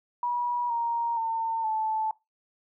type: tone with pitch steps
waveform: sine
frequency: 967 / 935.1 / 904.3 / 874.5 Hz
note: B5 / A#5 / A5 / A5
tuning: -37 / +5 / +47 / -11 cents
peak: -25 dBFS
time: 0.23-2.11 s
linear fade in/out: 2 ms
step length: 470 ms
effects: noise-tail reverb RT60 0.2 s tail -20 dB re dry